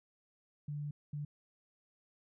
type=tone bursts at uneven times; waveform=sine; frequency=146.83 Hz; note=D3; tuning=in tune; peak=-37 dBFS; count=2; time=0.68-0.91 / 1.13-1.25 s; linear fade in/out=5 ms; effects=none